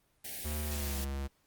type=band-stop noise; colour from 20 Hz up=white; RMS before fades=-41 dBFS; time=0.24-1.05 s; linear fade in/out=10 ms; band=800 to 1600 Hz; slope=96 dB/octave
type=tone with pitch glide; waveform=square; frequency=75.3 to 68.65 Hz; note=D2 to C#2; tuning=+44 to -16 cents; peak=-35 dBFS; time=0.44-1.28 s; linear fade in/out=20 ms; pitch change=-160 cents; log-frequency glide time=0.66-0.99 s
effects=pink hiss -72 dBFS RMS until 1.46 s + Opus 32 kbps

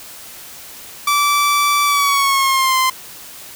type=tone with pitch glide; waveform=sawtooth; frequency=1160 to 1039.4 Hz; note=D6 to C6; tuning=-22 to -12 cents; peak=-9 dBFS; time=1.07-2.9 s; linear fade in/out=5 ms; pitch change=-190 cents; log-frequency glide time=1.85-2.78 s; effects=white hiss -36 dBFS RMS until 3.55 s

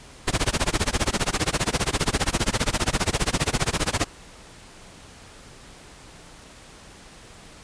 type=noise with tremolo; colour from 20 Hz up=pink; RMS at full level=-20 dBFS; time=0.27-4.05 s; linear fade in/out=10 ms; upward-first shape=sine; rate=15 Hz; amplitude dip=100%; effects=pink hiss -46 dBFS RMS until 7.63 s + resampled to 22050 Hz

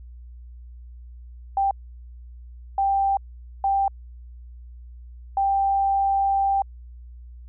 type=tone bursts at uneven times; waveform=sine; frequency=787 Hz; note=G5; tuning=7 cents sharp; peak=-18 dBFS; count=4; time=1.57-1.71 / 2.78-3.17 / 3.64-3.88 / 5.37-6.62 s; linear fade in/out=2 ms; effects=added 60 Hz sine -39 dBFS peak until 7.48 s

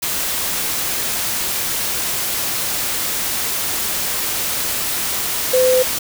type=tone in noise; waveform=sine; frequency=510 Hz; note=C5; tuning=44 cents flat; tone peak=-11 dBFS; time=5.53-5.83 s; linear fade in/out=10 ms; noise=white; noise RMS=-21 dBFS; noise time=0.02-5.99 s; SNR=+7 dB; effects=none

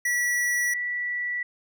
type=tone pair in turn; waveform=square / sine; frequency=1945 / 1955.4 Hz; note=B6 / B6; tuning=-27 / -18 cents; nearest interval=unison; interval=9 cents; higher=second; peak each=-23 / -26 dBFS; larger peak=first; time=0.05-0.74 / 0.74-1.43 s; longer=neither; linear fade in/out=5 ms; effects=none

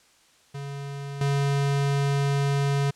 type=tone with level steps; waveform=square; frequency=140.4 Hz; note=C#3; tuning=22 cents sharp; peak=-33 / -22 dBFS; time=0.54-2.91 s; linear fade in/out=10 ms; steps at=1.21 s; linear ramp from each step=2 ms; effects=white hiss -59 dBFS RMS until 2.95 s + low-pass 8000 Hz 12 dB/octave

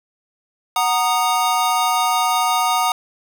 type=chord; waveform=square; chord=D# minor; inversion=first; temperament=equal with one note detuned; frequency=740 / 932.3 / 1235.2 Hz; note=F#5 / A#5 / D#6; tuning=0 / 0 / -13 cents; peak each=-21 dBFS; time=0.76-2.92 s; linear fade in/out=2 ms; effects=none

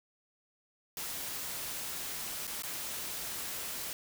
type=noise with dropouts; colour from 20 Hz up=white; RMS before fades=-39 dBFS; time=0.97-3.93 s; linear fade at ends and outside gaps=1 ms; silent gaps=2.47-2.476 / 2.622-2.634 s; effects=none

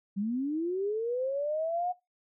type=linear sweep; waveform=sine; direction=up; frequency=190 to 733 Hz; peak=-28 dBFS; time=0.16-1.93 s; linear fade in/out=20 ms; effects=noise-tail reverb RT60 0.2 s tail -20 dB re dry

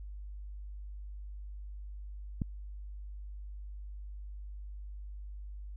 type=click; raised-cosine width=5 ms; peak=-19 dBFS; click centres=2.418 s; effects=added 50 Hz sine -41 dBFS peak until 5.76 s

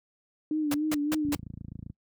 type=tone with vibrato; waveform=sine; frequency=300 Hz; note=D4; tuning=37 cents sharp; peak=-25 dBFS; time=0.51-1.35 s; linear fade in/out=2 ms; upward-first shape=sine; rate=3.5 Hz; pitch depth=63 cents each way
type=noise bursts; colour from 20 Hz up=pink; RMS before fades=-31 dBFS; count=4; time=0.71-1.352 s; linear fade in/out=5 ms; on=33 ms; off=170 ms
type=click train; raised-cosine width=5 ms; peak=-26 dBFS; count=19; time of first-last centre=1.25-1.9 s; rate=27.7 Hz
effects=noise-tail reverb RT60 0.1 s tail -25 dB re dry + high-pass 80 Hz 12 dB/octave

